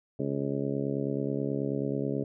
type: harmonic tone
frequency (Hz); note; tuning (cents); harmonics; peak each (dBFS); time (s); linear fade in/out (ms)
69.3; C#2; 0; 2 / 3 / 4 / 5 / 6 / 7 / 8 / 9; -34 / -36 / -33 / -39 / -34 / -44 / -39 / -43; 0.19-2.24; 5
effects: none